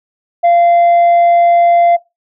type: tone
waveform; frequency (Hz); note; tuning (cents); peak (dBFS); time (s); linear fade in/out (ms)
sine; 690; F5; -21; -3; 0.43-1.97; 20
effects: noise-tail reverb RT60 0.2 s tail -19 dB re dry + tanh soft clip ceiling -5 dBFS